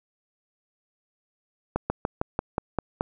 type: slowing click train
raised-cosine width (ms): 1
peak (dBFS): -10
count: 8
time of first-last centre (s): 1.76-3.009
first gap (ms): 140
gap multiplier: 1.08
effects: none